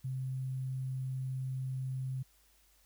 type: tone with sample-and-hold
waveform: sine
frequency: 130.81 Hz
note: C3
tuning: in tune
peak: -34 dBFS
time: 0.04-2.23 s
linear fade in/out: 10 ms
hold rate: 11025 Hz
effects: added 50 Hz sine -69 dBFS peak until 2.85 s + white hiss -68 dBFS RMS until 2.85 s